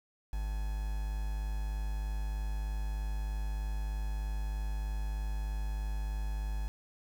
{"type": "tone with quantisation", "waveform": "triangle", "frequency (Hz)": 51.6, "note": "G#1", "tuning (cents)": -10, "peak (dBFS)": -30, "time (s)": [0.33, 6.68], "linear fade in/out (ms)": 0, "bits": 8, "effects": []}